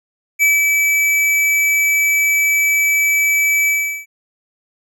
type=tone with ADSR envelope; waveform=square; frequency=2302 Hz; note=D7; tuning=35 cents flat; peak=-10 dBFS; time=0.39-4.06 s; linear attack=35 ms; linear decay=180 ms; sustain=-3 dB; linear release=380 ms; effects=none